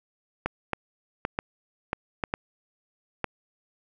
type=clicks; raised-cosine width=0.5 ms; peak=-11 dBFS; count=8; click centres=0.46 / 0.733 / 1.251 / 1.389 / 1.931 / 2.238 / 2.339 / 3.243 s; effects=none